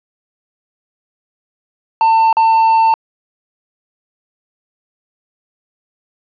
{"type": "tone with dropouts", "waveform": "triangle", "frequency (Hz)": 897, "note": "A5", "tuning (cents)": 33, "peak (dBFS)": -6, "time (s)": [2.01, 2.94], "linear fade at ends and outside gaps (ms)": 1, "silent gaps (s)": [2.328, 2.369], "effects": ["resampled to 11025 Hz", "8-bit"]}